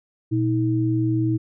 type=tone pair together; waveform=sine; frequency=119.56 / 319.2 Hz; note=A#2 / D#4; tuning=+44 / +44 cents; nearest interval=octave + perfect fourth; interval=1700 cents; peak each=-21 dBFS; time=0.31-1.38 s; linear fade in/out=20 ms; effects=none